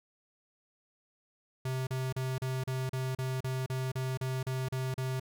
square tone bursts, 130.2 Hz, C3, 8 cents flat, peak -32 dBFS, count 14, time 1.65-5.198 s, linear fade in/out 5 ms, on 220 ms, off 36 ms, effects none

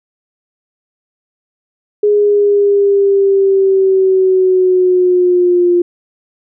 sine exponential sweep, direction down, 416.3 to 350 Hz, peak -7 dBFS, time 2.03-5.82 s, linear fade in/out 5 ms, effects none

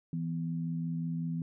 sine tone pair together, 164.81 / 250.2 Hz, E3 / B3, 0 / +23 cents, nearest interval perfect fifth, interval 723 cents, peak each -32 / -39 dBFS, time 0.13-1.42 s, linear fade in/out 2 ms, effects none

